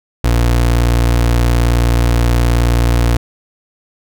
30% pulse tone, 58.9 Hz, A#1, 19 cents sharp, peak -7 dBFS, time 0.24-3.17 s, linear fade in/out 5 ms, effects none

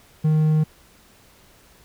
triangle tone, 155.1 Hz, D#3, 5 cents flat, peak -13 dBFS, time 0.24-0.64 s, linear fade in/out 10 ms, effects pink hiss -53 dBFS RMS until 1.84 s

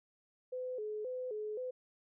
sine tone with vibrato, 464.5 Hz, A#4, 6 cents flat, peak -37 dBFS, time 0.52-1.71 s, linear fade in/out 10 ms, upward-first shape square, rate 1.9 Hz, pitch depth 150 cents each way, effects none

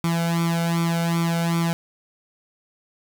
sawtooth tone with flanger, 168 Hz, E3, 33 cents sharp, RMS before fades -22 dBFS, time 0.04-1.73 s, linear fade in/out 0 ms, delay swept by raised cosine 0.87 to 1.38 ms, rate 2.6 Hz, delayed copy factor +0.9, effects none

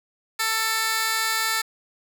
15% pulse tone with high-pass filter, 443.8 Hz, A4, 15 cents sharp, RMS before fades -24 dBFS, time 0.39-1.62 s, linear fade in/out 10 ms, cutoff 1800 Hz, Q 0.77, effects 8-bit

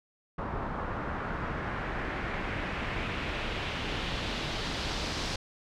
pink noise with low-pass filter sweep, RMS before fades -34 dBFS, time 0.38-5.36 s, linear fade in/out 5 ms, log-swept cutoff 1100 to 5000 Hz, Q 1.7, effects none

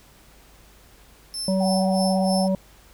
30% pulse tone with tremolo, 5300 Hz, E8, 9 cents sharp, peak -23 dBFS, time 1.34-2.48 s, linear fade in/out 0 ms, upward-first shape sine, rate 3.2 Hz, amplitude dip 85%
harmonic tone, 190 Hz, F#3, 46 cents sharp, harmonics 1 / 3 / 5, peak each -20 / -24 / -38 dBFS, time 1.48-2.55 s, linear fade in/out 2 ms
sine tone with vibrato, 749 Hz, F#5, 21 cents sharp, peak -26 dBFS, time 1.6-2.47 s, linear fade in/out 10 ms, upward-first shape sine, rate 18 Hz, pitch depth 45 cents each way
effects added 50 Hz sine -53 dBFS peak until 2.93 s + pink hiss -53 dBFS RMS until 2.93 s

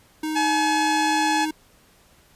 square tone, 311.1 Hz, D#4, in tune, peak -25 dBFS, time 0.23-1.51 s, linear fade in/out 5 ms
harmonic tone, 850 Hz, G#5, 40 cents sharp, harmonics 1 / 2 / 3 / 4 / 5 / 6 / 7 / 8 / 9 / 10, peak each -21 / -27 / -31 / -33 / -35 / -37 / -38 / -39 / -40 / -41 dBFS, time 0.35-1.46 s, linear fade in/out 20 ms
effects pink hiss -56 dBFS RMS until 2.35 s + resampled to 32000 Hz

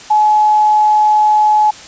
sine tone, 850 Hz, G#5, 40 cents sharp, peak -7 dBFS, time 0.1-1.71 s, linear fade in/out 10 ms, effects white hiss -34 dBFS RMS until 1.87 s + resampled to 16000 Hz

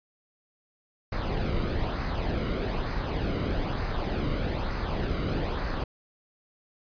brown noise with flanger, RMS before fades -29 dBFS, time 1.12-5.84 s, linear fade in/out 5 ms, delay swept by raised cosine 0.3 to 1.19 ms, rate 1.1 Hz, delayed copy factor -0.5, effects resampled to 11025 Hz

